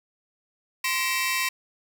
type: tone cluster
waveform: sawtooth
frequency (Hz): 1043 / 1902 / 2317 / 2667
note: C6 / A#6 / D7 / E7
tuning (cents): -6 / +34 / -24 / +20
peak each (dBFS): -26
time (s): 0.84-1.49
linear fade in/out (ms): 5
effects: 9-bit